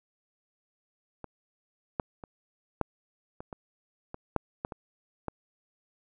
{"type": "clicks", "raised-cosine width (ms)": 1, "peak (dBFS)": [-25, -14, -28, -12, -26, -25, -24, -11, -17, -24, -18], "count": 11, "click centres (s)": [1.243, 1.998, 2.238, 2.813, 3.405, 3.528, 4.144, 4.363, 4.649, 4.722, 5.283], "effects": []}